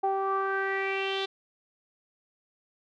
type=tone with low-pass filter sweep; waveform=sawtooth; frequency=388.6 Hz; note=G4; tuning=15 cents flat; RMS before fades=-29 dBFS; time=0.03-1.26 s; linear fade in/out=10 ms; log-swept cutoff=800 to 3700 Hz; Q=5.3; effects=none